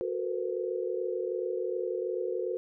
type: tone cluster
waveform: sine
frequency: 366.8 / 438.5 / 465.3 / 508 Hz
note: F#4 / A4 / A#4 / B4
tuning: -15 / -6 / -3 / +49 cents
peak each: -33 / -38 / -36 / -35 dBFS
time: 0.01-2.57 s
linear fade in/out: 0 ms
effects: none